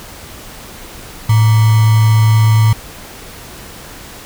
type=tone with sample-and-hold; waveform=sine; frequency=110 Hz; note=A2; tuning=in tune; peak=-6 dBFS; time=1.29-2.73 s; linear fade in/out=5 ms; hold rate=1050 Hz; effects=pink hiss -33 dBFS RMS until 4.25 s